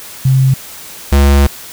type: tone pair in turn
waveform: sine / square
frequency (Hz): 132.4 / 70.14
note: C3 / C#2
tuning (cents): +21 / +21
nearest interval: major seventh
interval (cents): 1100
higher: first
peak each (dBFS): -6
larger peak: neither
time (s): 0.25-0.54 / 1.12-1.47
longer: second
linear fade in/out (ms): 5
effects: white hiss -31 dBFS RMS until 1.72 s